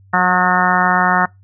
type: harmonic tone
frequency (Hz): 181.5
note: F#3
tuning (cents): -33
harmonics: 1 / 2 / 3 / 4 / 5 / 6 / 7 / 8 / 9 / 10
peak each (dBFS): -20 / -29 / -29 / -18 / -19 / -20 / -19 / -19 / -27 / -20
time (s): 0.13-1.26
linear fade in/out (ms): 10
effects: noise-tail reverb RT60 0.2 s tail -26 dB re dry + added 97 Hz sine -44 dBFS peak until 1.43 s